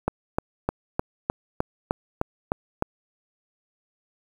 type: click train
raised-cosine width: 1 ms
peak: -8 dBFS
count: 10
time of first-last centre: 0.08-2.824 s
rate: 3.28 Hz
effects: 7-bit